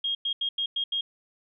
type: tone bursts at uneven times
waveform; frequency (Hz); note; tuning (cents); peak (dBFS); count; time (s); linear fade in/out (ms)
sine; 3250; G#7; -38; -25; 6; 0.04-0.15 / 0.25-0.33 / 0.41-0.49 / 0.58-0.66 / 0.76-0.84 / 0.92-1.01; 5
effects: none